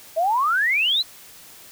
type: exponential sweep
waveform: sine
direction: up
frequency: 622.3 to 4186 Hz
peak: -17 dBFS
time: 0.16-1.03 s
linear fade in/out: 20 ms
effects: white hiss -45 dBFS RMS until 1.71 s